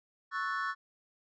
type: chord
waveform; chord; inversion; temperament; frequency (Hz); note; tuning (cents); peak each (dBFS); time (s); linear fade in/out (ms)
triangle; F# minor seventh; second; equal; 1108.7 / 1318.5 / 1480 / 1760; C#6 / E6 / F#6 / A6; 0 / 0 / 0 / 0; -34 / -37 / -36 / -36; 0.31-0.75; 50
effects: resampled to 16000 Hz